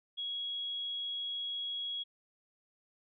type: tone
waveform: sine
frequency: 3322 Hz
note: G#7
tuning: in tune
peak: -35 dBFS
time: 0.17-2.04 s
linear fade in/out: 20 ms
effects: none